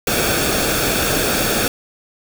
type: noise with comb filter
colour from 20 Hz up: pink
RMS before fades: -18 dBFS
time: 0.07-1.68 s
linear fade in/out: 2 ms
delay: 1 ms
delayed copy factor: -0.6
effects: none